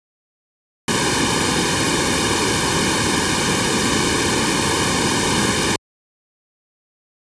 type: noise with comb filter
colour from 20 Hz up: pink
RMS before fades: -18 dBFS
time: 0.88-5.76 s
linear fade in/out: 2 ms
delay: 1.5 ms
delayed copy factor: -1
effects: high-pass 60 Hz 12 dB/octave + resampled to 22050 Hz